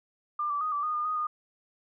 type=tone with pitch steps; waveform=sine; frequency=1197 / 1160 / 1244 / 1162 / 1232 / 1212 / 1245 / 1223 Hz; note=D6 / D6 / D#6 / D6 / D#6 / D#6 / D#6 / D#6; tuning=+33 / -22 / -1 / -19 / -17 / -46 / +1 / -30 cents; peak=-27 dBFS; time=0.39-1.27 s; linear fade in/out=5 ms; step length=110 ms; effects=none